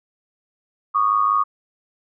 sine tone pair together, 1116.6 / 1222 Hz, C#6 / D#6, +12 / -32 cents, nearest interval major second, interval 156 cents, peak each -18 dBFS, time 0.94-1.44 s, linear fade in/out 20 ms, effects none

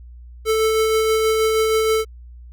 square tone with tremolo, 440 Hz, A4, in tune, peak -15 dBFS, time 0.45-2.05 s, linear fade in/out 50 ms, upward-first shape sine, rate 6.3 Hz, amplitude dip 25%, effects added 60 Hz sine -37 dBFS peak until 2.52 s

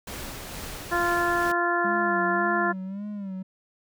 pink noise with tremolo, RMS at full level -36 dBFS, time 0.07-1.52 s, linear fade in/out 5 ms, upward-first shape sine, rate 2.2 Hz, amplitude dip 25%
harmonic tone, 347 Hz, F4, 11 cents flat, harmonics 1 / 2 / 3 / 4 / 5, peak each -28 / -28 / -28 / -28 / -28 dBFS, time 0.91-2.73 s, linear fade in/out 20 ms
triangle tone with vibrato, 198 Hz, G3, 18 cents sharp, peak -29 dBFS, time 1.84-3.43 s, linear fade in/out 10 ms, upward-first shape sine, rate 1.8 Hz, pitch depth 95 cents each way
effects none

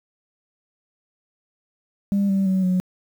sine tone with pitch steps, 200 / 194.31 / 188.77 / 183.4 Hz, G3 / G3 / F#3 / F#3, +35 / -15 / +35 / -15 cents, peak -15 dBFS, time 2.12-2.8 s, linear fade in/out 0 ms, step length 170 ms, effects tanh soft clip ceiling -15 dBFS + 8-bit

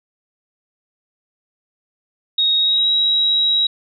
sine tone with pitch glide, 3759 to 3849 Hz, A#7 to B7, +14 to -45 cents, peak -13 dBFS, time 2.38-3.67 s, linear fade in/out 5 ms, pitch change +41 cents, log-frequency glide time 2.57-2.89 s, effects none

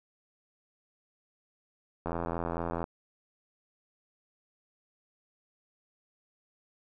click train, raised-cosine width 1 ms, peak -19 dBFS, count 67, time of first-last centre 2.06-2.841 s, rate 84.5 Hz, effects none

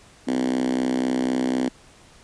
5% pulse tone with high-pass filter, 64 Hz, C2, 38 cents flat, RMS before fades -23 dBFS, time 0.27-1.69 s, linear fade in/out 10 ms, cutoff 260 Hz, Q 5.9, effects pink hiss -51 dBFS RMS until 2.23 s + resampled to 22050 Hz

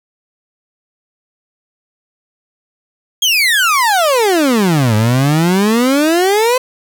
30% pulse exponential two-way sweep, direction down then up, 3322 to 104.6 to 519 Hz, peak -7 dBFS, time 3.22-6.58 s, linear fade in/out 5 ms, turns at 4.95 s, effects none

